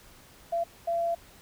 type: tone bursts at uneven times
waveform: sine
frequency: 679 Hz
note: F5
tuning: 49 cents flat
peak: -25 dBFS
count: 2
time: 0.52-0.64 / 0.87-1.15 s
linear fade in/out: 10 ms
effects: pink hiss -54 dBFS RMS until 1.41 s